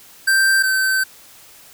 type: tone pair in turn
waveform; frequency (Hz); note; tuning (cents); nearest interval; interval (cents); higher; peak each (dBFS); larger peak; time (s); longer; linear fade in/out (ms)
square; 1568 / 1542; G6 / G6; 0 / -29; unison; 29; first; -13 / -16; first; 0.27-0.63 / 0.63-1.04; second; 10
effects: white hiss -45 dBFS RMS until 1.73 s

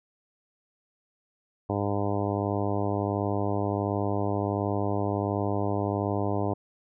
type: harmonic tone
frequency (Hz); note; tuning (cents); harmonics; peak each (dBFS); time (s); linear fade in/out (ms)
101.4; G#2; -41; 1 / 2 / 3 / 4 / 5 / 6 / 7 / 8 / 9 / 10; -30 / -34 / -32 / -33 / -36 / -35 / -35 / -39 / -38 / -42; 1.69-6.54; 10
effects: none

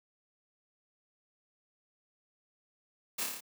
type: noise with echo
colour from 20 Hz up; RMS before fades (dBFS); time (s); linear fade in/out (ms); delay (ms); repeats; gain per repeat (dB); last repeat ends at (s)
white; -35; 3.18-3.24; 10; 28; 6; -2; 3.408
effects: high-pass 200 Hz 12 dB/octave

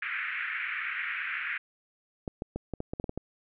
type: band-pass noise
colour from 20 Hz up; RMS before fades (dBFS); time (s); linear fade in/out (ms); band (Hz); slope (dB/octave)
white; -34; 0.02-1.58; 5; 1400 to 2400; 48
type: clicks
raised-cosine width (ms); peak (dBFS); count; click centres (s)
2; -20; 10; 2.278 / 2.421 / 2.56 / 2.737 / 2.804 / 2.935 / 2.999 / 3.042 / 3.094 / 3.176
effects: none

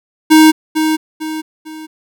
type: tone with echo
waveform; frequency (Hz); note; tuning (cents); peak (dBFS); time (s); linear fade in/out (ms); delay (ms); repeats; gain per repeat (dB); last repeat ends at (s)
square; 313.2; D#4; +11; -4; 0.3-0.52; 20; 450; 3; -8; 1.87
effects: none

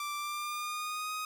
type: tone with pitch glide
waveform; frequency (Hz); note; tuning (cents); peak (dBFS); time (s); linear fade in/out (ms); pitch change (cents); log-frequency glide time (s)
sawtooth; 1174.7 to 1251.8; D6 to D#6; 0 to +10; -31; 0-1.25; 2; +110; 0.17-1.13
effects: none

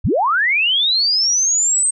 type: linear sweep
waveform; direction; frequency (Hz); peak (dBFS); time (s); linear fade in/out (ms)
sine; up; 30.32 to 8410; -13; 0.04-1.91; 10
effects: none

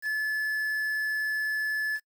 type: tone with quantisation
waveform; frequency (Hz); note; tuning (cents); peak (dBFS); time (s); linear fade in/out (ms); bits
triangle; 1726; A6; -34; -24; 0.02-2; 50; 8
effects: noise-tail reverb RT60 0.1 s tail -23 dB re dry

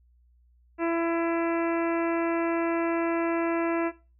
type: harmonic tone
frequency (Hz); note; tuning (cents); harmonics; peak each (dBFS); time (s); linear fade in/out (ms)
334.7; E4; +26; 1 / 2 / 3 / 4 / 5 / 6 / 7 / 8; -25 / -31 / -35 / -37 / -39 / -41 / -42 / -43; 0.78-3.92; 50
effects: noise-tail reverb RT60 0.3 s tail -19 dB re dry + added 60 Hz sine -58 dBFS peak until 4.19 s

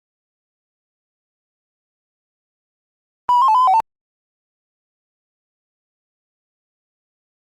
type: tone with pitch steps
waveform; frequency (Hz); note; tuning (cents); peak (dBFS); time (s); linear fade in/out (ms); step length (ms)
triangle; 983 / 973 / 1064 / 871 / 1005 / 1021 / 757 / 895; B5 / B5 / C6 / A5 / B5 / C6 / F#5 / A5; -8 / -26 / +29 / -18 / +30 / -43 / +39 / +29; -7; 3.29-3.802; 0; 64
effects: tanh soft clip ceiling -7 dBFS + Opus 24 kbps

